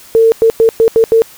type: tone bursts at uneven times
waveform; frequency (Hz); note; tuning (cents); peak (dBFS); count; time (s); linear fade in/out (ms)
sine; 451.8; A4; +46; -4; 6; 0.15-0.32 / 0.42-0.5 / 0.6-0.69 / 0.8-0.88 / 0.96-1.04 / 1.12-1.22; 0
effects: white hiss -38 dBFS RMS until 1.37 s